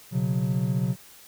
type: chord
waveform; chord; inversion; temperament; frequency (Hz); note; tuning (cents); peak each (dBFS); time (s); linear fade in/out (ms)
triangle; B suspended second; none; equal with one note detuned; 123.47 / 138.59 / 182.56; B2 / C#3 / F#3; 0 / 0 / -23; -25; 0.11-0.96; 50
effects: white hiss -50 dBFS RMS until 1.27 s